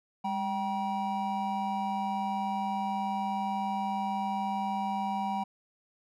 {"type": "tone cluster", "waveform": "triangle", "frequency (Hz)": [202.7, 776, 957], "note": ["G#3", "G5", "A#5"], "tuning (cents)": [-42, -18, 45], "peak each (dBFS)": [-33, -30, -33], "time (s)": [0.24, 5.44], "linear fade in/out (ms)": 10, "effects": []}